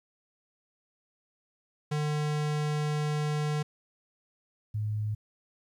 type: tone pair in turn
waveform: square / sine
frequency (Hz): 150 / 106.4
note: D3 / G#2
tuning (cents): +37 / +42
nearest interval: tritone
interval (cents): 595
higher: first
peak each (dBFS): -28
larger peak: neither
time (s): 1.91-3.63 / 4.74-5.15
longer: first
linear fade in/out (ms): 10
effects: low-pass 8000 Hz 12 dB/octave + 11-bit